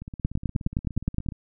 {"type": "two click trains", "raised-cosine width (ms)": 5, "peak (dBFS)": [-24, -11], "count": [23, 11], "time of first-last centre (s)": [[0.02, 1.322], [0.25, 1.287]], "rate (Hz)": [16.9, 9.64], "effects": []}